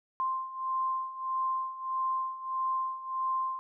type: beating tone pair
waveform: sine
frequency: 1046.5 / 1048.1 Hz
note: C6 / C6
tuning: 0 / +3 cents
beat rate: 1.6 Hz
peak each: -35 / -31 dBFS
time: 0.2-3.59 s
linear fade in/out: 0 ms
effects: none